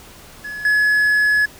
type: tone with level steps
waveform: triangle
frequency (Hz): 1698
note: G#6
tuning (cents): +38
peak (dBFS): -25 / -11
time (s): 0.44-1.46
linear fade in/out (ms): 10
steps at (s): 0.65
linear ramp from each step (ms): 2
effects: pink hiss -42 dBFS RMS until 1.59 s